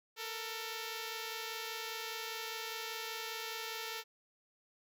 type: tone pair together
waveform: 5% pulse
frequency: 445.7 / 470.7 Hz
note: A4 / A#4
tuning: +22 / +17 cents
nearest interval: minor second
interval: 95 cents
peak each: -29 / -35 dBFS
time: 0.16-4.04 s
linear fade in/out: 50 ms
effects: none